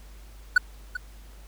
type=tone with echo; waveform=triangle; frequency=1480 Hz; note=F#6; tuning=in tune; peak=-11 dBFS; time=0.56-0.58 s; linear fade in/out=5 ms; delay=390 ms; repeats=1; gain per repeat=-14 dB; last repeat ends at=0.97 s; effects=added 50 Hz sine -44 dBFS peak until 1.47 s + pink hiss -55 dBFS RMS until 1.47 s